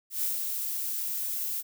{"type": "noise with ADSR envelope", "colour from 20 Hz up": "violet", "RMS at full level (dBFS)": -28, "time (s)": [0.1, 1.63], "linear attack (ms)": 120, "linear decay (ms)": 150, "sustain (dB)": -4, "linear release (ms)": 39, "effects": []}